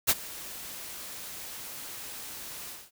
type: noise with ADSR envelope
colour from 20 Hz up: white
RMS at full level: -20 dBFS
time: 0.07-2.91 s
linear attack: 26 ms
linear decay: 41 ms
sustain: -21 dB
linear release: 220 ms
effects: none